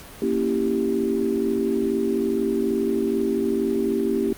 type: chord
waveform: sine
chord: A# diminished seventh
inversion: none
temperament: equal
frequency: 233.1 / 277.2 / 329.6 / 392 Hz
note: A#3 / C#4 / E4 / G4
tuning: 0 / 0 / 0 / 0 cents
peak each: -25 / -27 / -27 / -23 dBFS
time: 0.22-4.33 s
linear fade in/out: 2 ms
effects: pink hiss -42 dBFS RMS until 4.37 s + Opus 48 kbps